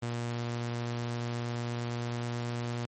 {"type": "tone with pitch glide", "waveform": "sawtooth", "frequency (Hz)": [118.8, 119.49], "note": ["A#2", "A#2"], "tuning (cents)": [33, 43], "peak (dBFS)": -28, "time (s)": [0.02, 2.86], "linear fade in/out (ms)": 10, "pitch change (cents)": 10, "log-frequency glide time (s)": [0.16, 2.43], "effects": ["MP3 32 kbps"]}